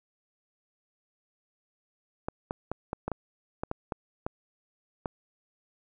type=clicks; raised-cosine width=1 ms; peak=-17 dBFS; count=11; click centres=2.285 / 2.509 / 2.716 / 2.931 / 3.08 / 3.117 / 3.635 / 3.714 / 3.922 / 4.265 / 5.058 s; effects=none